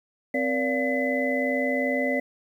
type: tone cluster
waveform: sine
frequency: 260.3 / 473.4 / 576 / 701 / 2015 Hz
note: C4 / A#4 / D5 / F5 / B6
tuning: -9 / +27 / -34 / +6 / +34 cents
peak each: -27 / -32 / -27 / -34 / -28 dBFS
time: 0.34-2.2 s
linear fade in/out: 5 ms
effects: 9-bit